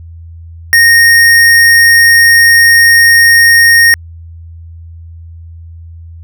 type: tone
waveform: square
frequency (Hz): 1855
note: A#6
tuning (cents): -9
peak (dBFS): -3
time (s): 0.73-3.94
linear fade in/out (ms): 0
effects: added 83 Hz sine -27 dBFS peak until 6.23 s